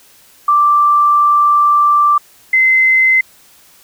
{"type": "tone pair in turn", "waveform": "sine", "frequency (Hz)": [1174.7, 2059], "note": ["D6", "C7"], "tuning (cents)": [0, -28], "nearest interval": "minor seventh", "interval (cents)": 972, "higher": "second", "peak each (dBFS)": -7, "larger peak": "neither", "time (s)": [[0.48, 2.18], [2.53, 3.21]], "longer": "first", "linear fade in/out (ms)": 5, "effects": ["white hiss -46 dBFS RMS until 3.83 s"]}